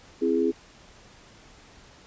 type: chord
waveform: sine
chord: C augmented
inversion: none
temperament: equal with one note detuned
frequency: 261.6 / 334.2 / 415.3 Hz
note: C4 / E4 / G#4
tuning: 0 / +24 / 0 cents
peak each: -26 / -25 / -24 dBFS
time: 0.21-0.52 s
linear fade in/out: 20 ms
effects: pink hiss -52 dBFS RMS until 2.06 s + resampled to 16000 Hz